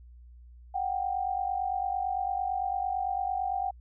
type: tone pair together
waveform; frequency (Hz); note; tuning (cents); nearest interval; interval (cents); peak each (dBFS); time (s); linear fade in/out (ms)
sine; 734.1 / 783; F#5 / G5; -14 / -2; minor second; 112; -31 / -30; 0.74-3.71; 10
effects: added 60 Hz sine -48 dBFS peak until 3.8 s